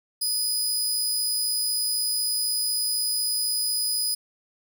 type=tone with amplitude modulation; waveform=20% pulse; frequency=4978 Hz; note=D#8; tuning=in tune; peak=-16 dBFS; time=0.21-4.15 s; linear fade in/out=10 ms; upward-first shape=sine; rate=254 Hz; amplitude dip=30%; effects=none